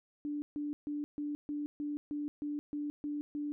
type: tone bursts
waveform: sine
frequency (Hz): 293.7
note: D4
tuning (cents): 0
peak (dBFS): -34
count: 11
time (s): 0.25-3.52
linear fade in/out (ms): 0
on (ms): 170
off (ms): 140
effects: none